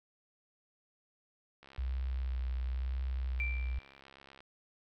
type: click train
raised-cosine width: 0.3 ms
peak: -38 dBFS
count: 190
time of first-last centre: 1.63-4.405 s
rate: 68.1 Hz
type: tone with vibrato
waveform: sine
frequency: 63 Hz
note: B1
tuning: 35 cents sharp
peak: -32 dBFS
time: 1.78-3.79 s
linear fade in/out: 5 ms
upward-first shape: sine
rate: 0.99 Hz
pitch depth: 28 cents each way
type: tone with exponential decay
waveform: sine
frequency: 2349 Hz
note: D7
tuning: in tune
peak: -32 dBFS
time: 3.4-4 s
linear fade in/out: 0 ms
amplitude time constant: 130 ms
effects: none